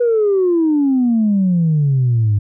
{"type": "exponential sweep", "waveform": "sine", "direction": "down", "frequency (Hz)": [490.8, 100.2], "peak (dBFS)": -10, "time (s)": [0, 2.39], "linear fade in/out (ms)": 10, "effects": ["tanh soft clip ceiling -8 dBFS"]}